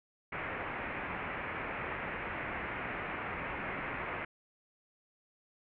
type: low-pass noise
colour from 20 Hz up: white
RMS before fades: -39 dBFS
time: 0.32-4.25 s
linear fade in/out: 5 ms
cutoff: 2400 Hz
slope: 48 dB/octave
effects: none